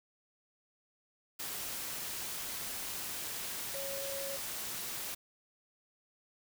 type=tone in noise; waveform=sine; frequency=551 Hz; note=C#5; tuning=11 cents flat; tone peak=-40 dBFS; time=3.74-4.37 s; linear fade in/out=10 ms; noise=white; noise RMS=-40 dBFS; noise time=1.39-5.15 s; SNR=-3 dB; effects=none